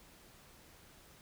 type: silence
effects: pink hiss -60 dBFS RMS until 1.21 s